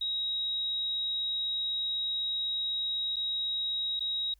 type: tone with dropouts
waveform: sine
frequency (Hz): 3808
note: A#7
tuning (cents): +36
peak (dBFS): -29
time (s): 0.01-4.34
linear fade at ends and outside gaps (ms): 5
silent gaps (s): 3.16-3.165 / 3.995-4.005
effects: added 50 Hz sine -60 dBFS peak until 4.39 s + white hiss -74 dBFS RMS until 4.39 s